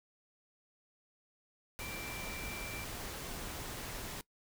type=tone in noise; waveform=sine; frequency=2349 Hz; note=D7; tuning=in tune; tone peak=-46 dBFS; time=1.8-2.84 s; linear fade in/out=0 ms; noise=pink; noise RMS=-43 dBFS; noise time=1.79-4.21 s; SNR=-6 dB; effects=noise-tail reverb RT60 0.1 s tail -21 dB re dry